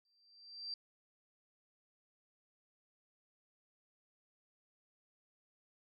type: tone with exponential growth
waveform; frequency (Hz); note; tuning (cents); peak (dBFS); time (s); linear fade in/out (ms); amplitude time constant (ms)
sine; 4699; D8; 0; -38; 0.05-0.74; 2; 150
effects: none